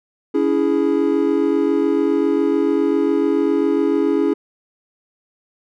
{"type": "chord", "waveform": "triangle", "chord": "C# minor", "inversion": "none", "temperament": "equal with one note detuned", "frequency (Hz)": [282.4, 329.6, 415.3], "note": ["C#4", "E4", "G#4"], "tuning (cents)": [32, 0, 0], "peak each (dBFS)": -17, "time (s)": [0.34, 4.34], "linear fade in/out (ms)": 10, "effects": []}